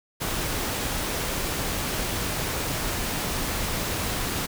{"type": "noise", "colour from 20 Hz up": "pink", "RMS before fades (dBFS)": -28, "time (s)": [0.2, 4.47], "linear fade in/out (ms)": 20, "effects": []}